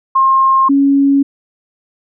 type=tone pair in turn; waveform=sine; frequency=1066 / 277.9 Hz; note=C6 / C#4; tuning=+32 / +4 cents; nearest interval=octave + major seventh; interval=2328 cents; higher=first; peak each=-7 dBFS; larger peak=neither; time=0.15-0.69 / 0.69-1.23 s; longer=neither; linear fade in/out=10 ms; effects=none